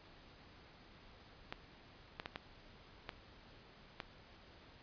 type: clicks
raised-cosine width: 0.3 ms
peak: -25 dBFS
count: 6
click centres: 1.525 / 2.199 / 2.259 / 2.359 / 3.092 / 4.002 s
effects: pink hiss -60 dBFS RMS until 4.82 s + resampled to 11025 Hz